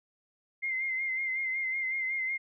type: tone with vibrato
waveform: sine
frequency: 2093 Hz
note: C7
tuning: in tune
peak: -29 dBFS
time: 0.62-2.38 s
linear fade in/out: 20 ms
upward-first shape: sine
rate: 5.4 Hz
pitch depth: 39 cents each way
effects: none